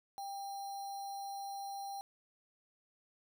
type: tone with sample-and-hold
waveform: sine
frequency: 793 Hz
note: G5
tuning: 20 cents sharp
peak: -40 dBFS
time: 0.18-2.01 s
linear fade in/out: 0 ms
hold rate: 4900 Hz
effects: none